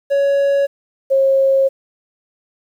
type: tone pair in turn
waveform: triangle / sine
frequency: 559 / 540 Hz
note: C#5 / C#5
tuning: +14 / -45 cents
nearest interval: minor second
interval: 59 cents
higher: first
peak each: -10 dBFS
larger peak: neither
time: 0.1-0.67 / 1.1-1.69 s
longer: second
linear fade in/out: 20 ms
effects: 8-bit